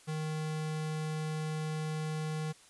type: tone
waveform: square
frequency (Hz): 155.56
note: D#3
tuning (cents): 0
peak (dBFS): -34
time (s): 0.07-2.53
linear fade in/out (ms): 20
effects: white hiss -59 dBFS RMS until 2.69 s + resampled to 24000 Hz